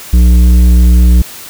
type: tone with tanh clipping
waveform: triangle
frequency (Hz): 60.3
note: B1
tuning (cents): -41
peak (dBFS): -4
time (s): 0.13-1.22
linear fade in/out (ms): 5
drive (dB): 14
effects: white hiss -29 dBFS RMS until 1.49 s